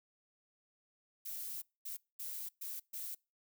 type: noise bursts at uneven times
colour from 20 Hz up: violet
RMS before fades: -43 dBFS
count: 5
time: 1.25-1.62 / 1.85-1.97 / 2.19-2.49 / 2.61-2.8 / 2.93-3.15 s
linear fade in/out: 10 ms
effects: noise-tail reverb RT60 0.3 s tail -26 dB re dry